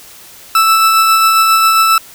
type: tone with tremolo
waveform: 40% pulse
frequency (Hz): 1318.5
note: E6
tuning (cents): 0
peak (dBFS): -5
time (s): 0.55-1.98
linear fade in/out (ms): 2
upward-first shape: sine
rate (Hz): 7.4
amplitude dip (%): 25
effects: white hiss -37 dBFS RMS until 2.14 s